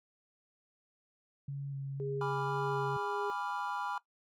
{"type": "tone with vibrato", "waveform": "sine", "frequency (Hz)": 138.59, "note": "C#3", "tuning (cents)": 0, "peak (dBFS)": -36, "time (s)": [1.48, 2.97], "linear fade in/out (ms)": 5, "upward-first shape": "square", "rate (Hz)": 2, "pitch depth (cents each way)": 15}
{"type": "tone with tremolo", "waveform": "sine", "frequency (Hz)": 409.5, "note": "G#4", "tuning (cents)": -24, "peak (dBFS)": -35, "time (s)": [2, 3.3], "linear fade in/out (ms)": 0, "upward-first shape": "sine", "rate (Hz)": 1.7, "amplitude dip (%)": 35}
{"type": "chord", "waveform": "triangle", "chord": "G# diminished seventh", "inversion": "none", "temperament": "equal with one note detuned", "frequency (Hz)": [823, 987.8, 1174.7, 1396.9], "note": ["G#5", "B5", "D6", "F6"], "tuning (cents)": [-16, 0, 0, 0], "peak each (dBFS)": [-38, -37, -40, -40], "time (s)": [2.21, 3.98], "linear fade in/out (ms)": 2}
{"effects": ["noise-tail reverb RT60 0.1 s tail -18 dB re dry"]}